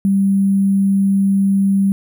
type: tone with sample-and-hold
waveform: sine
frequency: 196 Hz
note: G3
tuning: in tune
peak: -11 dBFS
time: 0.05-1.92 s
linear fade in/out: 0 ms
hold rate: 11025 Hz
effects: none